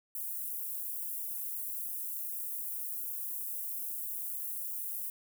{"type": "high-pass noise", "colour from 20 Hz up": "white", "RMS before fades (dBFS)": -38, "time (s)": [0.15, 5.1], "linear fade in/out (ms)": 2, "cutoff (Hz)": 11000, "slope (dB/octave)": 24, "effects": []}